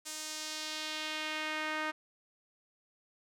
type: tone with band-pass filter sweep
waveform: sawtooth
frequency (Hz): 309.5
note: D#4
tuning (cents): -9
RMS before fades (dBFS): -38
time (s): 0.05-1.92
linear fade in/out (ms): 20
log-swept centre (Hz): 7600 to 1600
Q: 1.3
effects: none